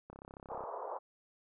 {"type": "click train", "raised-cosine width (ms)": 1, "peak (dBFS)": -35, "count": 19, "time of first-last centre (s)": [0.1, 0.637], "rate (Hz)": 33.5}
{"type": "band-pass noise", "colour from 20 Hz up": "white", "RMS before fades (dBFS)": -42, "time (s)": [0.49, 0.99], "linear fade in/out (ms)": 20, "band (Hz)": [410, 1100], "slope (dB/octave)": 48}
{"effects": []}